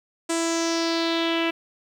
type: tone with low-pass filter sweep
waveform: sawtooth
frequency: 331.7 Hz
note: E4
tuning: 11 cents sharp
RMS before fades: -24 dBFS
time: 0.29-1.51 s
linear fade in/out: 10 ms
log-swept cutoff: 8400 to 2700 Hz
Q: 3.7
effects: 9-bit